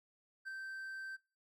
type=tone with ADSR envelope; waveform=triangle; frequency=1557 Hz; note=G6; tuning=12 cents flat; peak=-38 dBFS; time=0.45-1.17 s; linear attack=29 ms; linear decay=8 ms; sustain=-3 dB; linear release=20 ms; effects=noise-tail reverb RT60 0.3 s tail -22 dB re dry